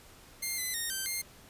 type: tone with pitch steps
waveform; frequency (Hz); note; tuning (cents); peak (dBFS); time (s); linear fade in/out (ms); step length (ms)
5% pulse; 2109 / 2023 / 1852 / 1556 / 2114; C7 / B6 / A#6 / G6 / C7; +13 / +41 / -12 / -13 / +17; -22; 0.42-1.22; 10; 160
effects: pink hiss -55 dBFS RMS until 1.49 s + resampled to 32000 Hz